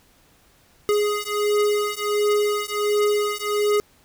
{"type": "beating tone pair", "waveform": "square", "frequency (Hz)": [415.3, 416.7], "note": ["G#4", "G#4"], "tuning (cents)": [0, 6], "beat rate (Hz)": 1.4, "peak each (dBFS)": -23, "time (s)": [0.89, 3.8], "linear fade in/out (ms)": 0, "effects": ["pink hiss -57 dBFS RMS until 4.04 s"]}